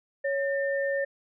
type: tone pair together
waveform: sine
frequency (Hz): 554.4 / 1802.3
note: C#5 / A6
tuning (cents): 0 / +41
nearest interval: octave + minor sixth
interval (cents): 2041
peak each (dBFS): -26 / -31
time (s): 0.24-1.05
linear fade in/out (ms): 10
effects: none